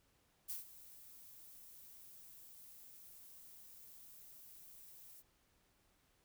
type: noise with ADSR envelope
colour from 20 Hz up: violet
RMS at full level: -42 dBFS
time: 0.48-5.23 s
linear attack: 21 ms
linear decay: 140 ms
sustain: -16 dB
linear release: 35 ms
effects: pink hiss -75 dBFS RMS until 6.24 s